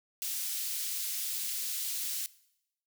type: high-pass noise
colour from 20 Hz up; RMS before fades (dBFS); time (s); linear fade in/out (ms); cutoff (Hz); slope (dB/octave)
white; -35; 0.22-2.26; 0; 3300; 12
effects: noise-tail reverb RT60 0.8 s tail -20 dB re dry